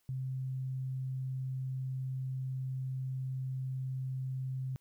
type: tone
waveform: sine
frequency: 130.81 Hz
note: C3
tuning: in tune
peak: -34 dBFS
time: 0.09-4.76 s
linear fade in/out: 0 ms
effects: white hiss -75 dBFS RMS until 4.8 s